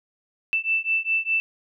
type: beating tone pair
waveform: sine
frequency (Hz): 2653 / 2657.9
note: E7 / E7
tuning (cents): +10 / +14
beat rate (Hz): 4.9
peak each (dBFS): -24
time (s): 0.53-1.4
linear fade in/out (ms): 0
effects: none